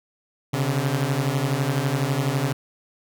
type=beating tone pair; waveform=sawtooth; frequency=130.81 / 142.81 Hz; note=C3 / D3; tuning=0 / -48 cents; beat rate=12 Hz; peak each=-20 dBFS; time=0.53-2.53 s; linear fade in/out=10 ms; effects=none